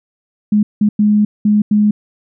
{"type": "tone bursts at uneven times", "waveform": "sine", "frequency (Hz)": 209.5, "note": "G#3", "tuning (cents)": 15, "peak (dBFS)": -8, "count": 5, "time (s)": [[0.52, 0.63], [0.81, 0.89], [0.99, 1.25], [1.45, 1.62], [1.71, 1.91]], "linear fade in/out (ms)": 5, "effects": []}